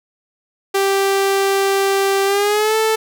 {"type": "tone with pitch glide", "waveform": "sawtooth", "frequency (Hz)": [392, 440], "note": ["G4", "A4"], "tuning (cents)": [0, 0], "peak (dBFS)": -10, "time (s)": [0.74, 2.96], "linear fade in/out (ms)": 10, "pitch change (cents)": 200, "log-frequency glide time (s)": [2.25, 2.76], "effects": []}